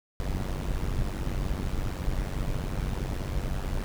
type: noise with amplitude modulation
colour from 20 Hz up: brown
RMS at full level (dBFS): -26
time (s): 0.2-3.84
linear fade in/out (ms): 0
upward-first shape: sine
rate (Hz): 95.2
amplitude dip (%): 80
effects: none